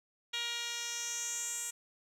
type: tone with band-pass filter sweep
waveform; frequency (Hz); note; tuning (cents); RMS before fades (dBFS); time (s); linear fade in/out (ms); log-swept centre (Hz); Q
10% pulse; 472.7; A#4; +24; -38; 0.33-1.71; 10; 3800 to 8400; 3.2
effects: none